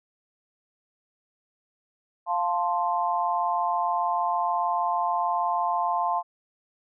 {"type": "chord", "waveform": "sine", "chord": "F major", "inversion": "none", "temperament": "equal", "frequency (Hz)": [698.5, 880, 1046.5], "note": ["F5", "A5", "C6"], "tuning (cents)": [0, 0, 0], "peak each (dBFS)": -27, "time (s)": [2.26, 6.23], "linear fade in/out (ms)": 50, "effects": []}